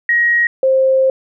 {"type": "tone pair in turn", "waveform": "sine", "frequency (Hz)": [1890, 528.2], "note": ["A#6", "C5"], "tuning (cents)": [23, 16], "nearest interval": "octave + minor seventh", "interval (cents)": 2207, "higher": "first", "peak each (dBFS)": [-10, -9], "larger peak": "second", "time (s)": [[0.09, 0.47], [0.63, 1.1]], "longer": "second", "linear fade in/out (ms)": 2, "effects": []}